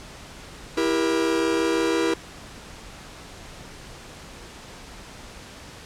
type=chord; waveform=45% pulse; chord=E diminished; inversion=none; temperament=just; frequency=329.6 / 395.6 / 474.7 Hz; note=E4 / G4 / Bb4; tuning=0 / +16 / +31 cents; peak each=-23 / -27 / -25 dBFS; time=0.77-2.14 s; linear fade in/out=5 ms; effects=pink hiss -42 dBFS RMS until 5.85 s + low-pass 8000 Hz 12 dB/octave